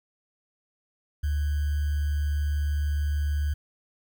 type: tone with sample-and-hold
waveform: sine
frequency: 73.42 Hz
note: D2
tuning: in tune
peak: -23 dBFS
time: 1.23-3.54 s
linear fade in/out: 10 ms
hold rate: 1575 Hz
effects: none